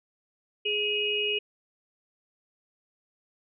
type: tone cluster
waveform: sine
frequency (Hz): 417.9 / 2520 / 2889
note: G#4 / D#7 / F#7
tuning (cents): +11 / +21 / -42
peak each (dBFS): -31 / -30 / -28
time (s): 0.65-1.39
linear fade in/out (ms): 10
effects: none